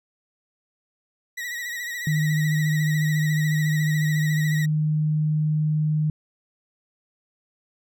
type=tone with vibrato; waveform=40% pulse; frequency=1924 Hz; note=B6; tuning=46 cents flat; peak=-28 dBFS; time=1.37-4.66 s; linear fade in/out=10 ms; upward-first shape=triangle; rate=14 Hz; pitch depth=68 cents each way
type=tone; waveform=sine; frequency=153.4 Hz; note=D#3; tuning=24 cents flat; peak=-19 dBFS; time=2.07-6.1 s; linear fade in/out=2 ms
effects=none